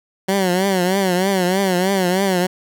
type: tone with vibrato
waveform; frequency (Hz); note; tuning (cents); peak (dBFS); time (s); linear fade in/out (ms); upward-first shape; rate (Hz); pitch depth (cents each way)
15% pulse; 187.4; F#3; +22; -9; 0.28-2.47; 10; triangle; 3.2; 120
effects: none